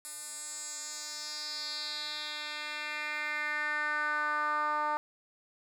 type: tone with band-pass filter sweep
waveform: 10% pulse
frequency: 300.1 Hz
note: D4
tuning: 38 cents sharp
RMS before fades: -35 dBFS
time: 0.05-4.97 s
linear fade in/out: 0 ms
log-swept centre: 9800 to 1000 Hz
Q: 3.3
effects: none